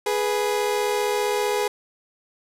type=tone pair together; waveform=30% pulse; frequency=416.5 / 491.8 Hz; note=G#4 / B4; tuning=+5 / -7 cents; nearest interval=minor third; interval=288 cents; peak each=-20 / -23 dBFS; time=0.06-1.68 s; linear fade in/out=5 ms; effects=resampled to 32000 Hz + 7-bit